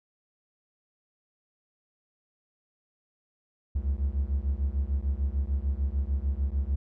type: beating tone pair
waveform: triangle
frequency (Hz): 66 / 72.7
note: C2 / D2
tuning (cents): +16 / -17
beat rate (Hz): 6.7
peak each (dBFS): -26 / -27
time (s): 3.75-6.76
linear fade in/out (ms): 10
effects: none